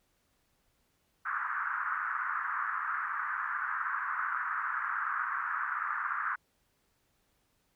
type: band-pass noise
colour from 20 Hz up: white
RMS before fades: -34 dBFS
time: 1.25-6.36 s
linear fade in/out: 10 ms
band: 1100 to 1600 Hz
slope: 48 dB/octave
effects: pink hiss -74 dBFS RMS until 7.75 s